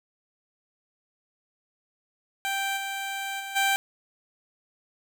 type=tone with level steps; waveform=15% pulse; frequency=784 Hz; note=G5; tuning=in tune; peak=-20 / -24 / -28 / -15 dBFS; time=2.45-3.76 s; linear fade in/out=0 ms; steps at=2.76 / 3.39 / 3.55 s; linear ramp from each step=20 ms; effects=none